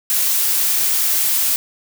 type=noise; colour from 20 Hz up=blue; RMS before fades=-17 dBFS; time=0.1-1.56 s; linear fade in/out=0 ms; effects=none